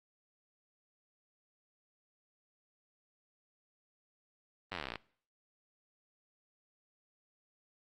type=slowing click train; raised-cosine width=0.3 ms; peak=-22 dBFS; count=18; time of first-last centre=4.72-4.957 s; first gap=10 ms; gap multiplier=1.04; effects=noise-tail reverb RT60 0.5 s tail -21 dB re dry + Opus 32 kbps